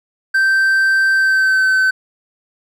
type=tone with pitch glide; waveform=triangle; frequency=1560 to 1529.7 Hz; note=G6 to G6; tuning=-9 to -43 cents; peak=-9 dBFS; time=0.34-1.91 s; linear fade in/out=10 ms; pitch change=-34 cents; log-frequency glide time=1.13-1.67 s; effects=none